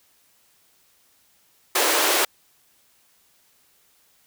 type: high-pass noise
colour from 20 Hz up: pink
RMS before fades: -20 dBFS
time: 1.75-2.25 s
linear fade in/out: 5 ms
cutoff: 330 Hz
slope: 48 dB/octave
effects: white hiss -61 dBFS RMS until 4.26 s